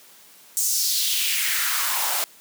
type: noise with high-pass filter sweep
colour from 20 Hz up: white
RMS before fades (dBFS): -23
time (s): 0.57-2.24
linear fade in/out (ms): 0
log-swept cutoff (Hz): 7400 to 630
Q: 2.5
effects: white hiss -50 dBFS RMS until 2.4 s + high-pass 150 Hz 12 dB/octave